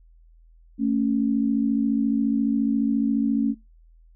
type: tone pair together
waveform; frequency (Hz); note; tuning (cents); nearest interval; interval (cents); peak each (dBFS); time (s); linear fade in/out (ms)
sine; 222.1 / 276.5; A3 / C#4; +16 / -4; major third; 380; -22; 0.78-3.55; 50
effects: noise-tail reverb RT60 0.2 s tail -20 dB re dry + added 41 Hz sine -50 dBFS peak until 4.15 s